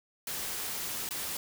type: noise with dropouts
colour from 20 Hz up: white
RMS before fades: -36 dBFS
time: 0.27-1.37 s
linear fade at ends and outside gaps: 2 ms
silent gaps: 1.09-1.108 s
effects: none